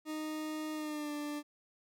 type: tone with pitch glide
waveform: 40% pulse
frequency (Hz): 309.4 to 294.9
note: D#4 to D4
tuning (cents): -10 to +7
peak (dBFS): -36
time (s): 0.05-1.43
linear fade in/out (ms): 50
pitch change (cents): -83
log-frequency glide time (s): 0.73-1.12
effects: none